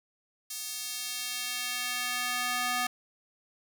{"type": "tone with high-pass filter sweep", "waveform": "square", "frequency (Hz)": 246.9, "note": "B3", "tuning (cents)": 0, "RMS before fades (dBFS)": -33, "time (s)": [0.5, 2.87], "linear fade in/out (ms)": 5, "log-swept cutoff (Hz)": [5900, 960], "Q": 0.84, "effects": []}